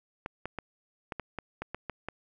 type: clicks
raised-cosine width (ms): 0.5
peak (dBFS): -20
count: 10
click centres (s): 0.261 / 0.456 / 0.587 / 1.122 / 1.197 / 1.387 / 1.62 / 1.746 / 1.897 / 2.086
effects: none